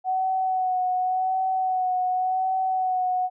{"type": "tone with vibrato", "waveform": "sine", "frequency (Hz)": 745, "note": "F#5", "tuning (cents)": 12, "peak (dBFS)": -21, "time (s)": [0.04, 3.3], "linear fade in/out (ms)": 50, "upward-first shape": "sine", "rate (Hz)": 0.89, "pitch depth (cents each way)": 26, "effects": []}